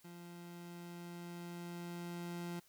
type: tone with level ramp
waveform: 30% pulse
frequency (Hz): 173.3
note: F3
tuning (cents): -13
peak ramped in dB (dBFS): -48 to -38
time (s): 0.04-2.6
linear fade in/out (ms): 10
effects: white hiss -68 dBFS RMS until 2.68 s